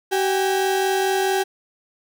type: tone pair together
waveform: 35% pulse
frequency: 382.2 / 809 Hz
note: G4 / G#5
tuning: -44 / -46 cents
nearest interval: octave + minor second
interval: 1298 cents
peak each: -18 / -22 dBFS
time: 0.11-1.44 s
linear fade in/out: 20 ms
effects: none